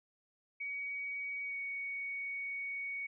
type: tone with pitch glide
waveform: sine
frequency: 2256 to 2234 Hz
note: C#7 to C#7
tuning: +30 to +13 cents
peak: -37 dBFS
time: 0.6-3.07 s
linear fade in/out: 10 ms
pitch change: -17 cents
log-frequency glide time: 1.44-1.56 s
effects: none